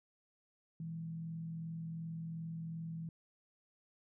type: tone with frequency modulation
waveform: sine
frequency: 163.6 Hz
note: E3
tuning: 13 cents flat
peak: -40 dBFS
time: 0.8-3.09 s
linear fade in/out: 2 ms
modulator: 42.7 Hz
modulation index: 0.32
effects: none